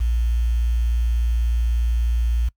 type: tone with quantisation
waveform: sine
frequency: 58.27 Hz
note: A#1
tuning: in tune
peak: -17 dBFS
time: 0-2.49 s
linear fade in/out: 10 ms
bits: 7
effects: noise-tail reverb RT60 0.1 s tail -22 dB re dry